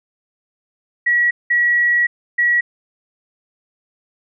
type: tone bursts at uneven times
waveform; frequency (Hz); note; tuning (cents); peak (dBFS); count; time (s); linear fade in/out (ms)
sine; 1923; B6; -47; -12; 3; 1.06-1.31 / 1.5-2.07 / 2.38-2.61; 10
effects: none